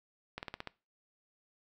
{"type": "slowing click train", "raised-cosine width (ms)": 0.3, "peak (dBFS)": -23, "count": 6, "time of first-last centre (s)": [0.38, 0.673], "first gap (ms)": 49, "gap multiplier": 1.09, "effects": ["noise-tail reverb RT60 0.3 s tail -21 dB re dry"]}